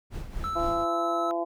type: noise with tremolo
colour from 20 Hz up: brown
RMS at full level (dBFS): -33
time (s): 0.1-0.86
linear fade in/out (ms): 50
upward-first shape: sine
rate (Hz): 4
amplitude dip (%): 60
type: tone with pitch glide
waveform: triangle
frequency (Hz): 1318.5 to 1301.9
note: E6 to E6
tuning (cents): 0 to -22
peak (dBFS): -27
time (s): 0.44-1.31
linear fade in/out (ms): 0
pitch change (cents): -22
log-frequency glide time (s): 0.61-1.17
type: harmonic tone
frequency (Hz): 169.8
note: F3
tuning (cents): -48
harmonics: 2 / 3 / 4 / 5 / 6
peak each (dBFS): -31 / -38 / -28 / -39 / -38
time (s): 0.55-1.45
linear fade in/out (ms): 20
effects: none